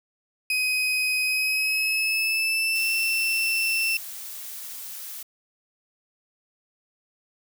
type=tone with pitch glide; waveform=35% pulse; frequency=2514 to 2679 Hz; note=D#7 to E7; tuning=+17 to +27 cents; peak=-20 dBFS; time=0.5-3.97 s; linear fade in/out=2 ms; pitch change=+110 cents; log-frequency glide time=1.23-2.91 s
type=noise; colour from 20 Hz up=blue; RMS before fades=-37 dBFS; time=2.75-5.23 s; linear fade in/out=5 ms
effects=none